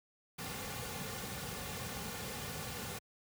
pink noise with comb filter, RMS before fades -42 dBFS, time 0.38-2.99 s, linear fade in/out 10 ms, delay 3.1 ms, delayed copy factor -0.65, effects high-pass 60 Hz 12 dB/octave

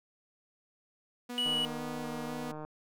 sawtooth tone with vibrato, 241.8 Hz, B3, 36 cents flat, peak -34 dBFS, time 1.29-2.52 s, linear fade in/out 10 ms, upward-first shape square, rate 2 Hz, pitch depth 16 cents each way
triangle tone, 2936 Hz, F#7, 14 cents flat, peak -27 dBFS, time 1.38-1.65 s, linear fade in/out 0 ms
click train, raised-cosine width 1 ms, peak -29 dBFS, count 183, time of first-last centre 1.46-2.65 s, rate 153 Hz
effects none

